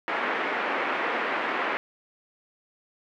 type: band-pass noise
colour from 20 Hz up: white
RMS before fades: -28 dBFS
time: 0.08-1.77 s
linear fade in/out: 0 ms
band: 260 to 2100 Hz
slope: 24 dB/octave
effects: none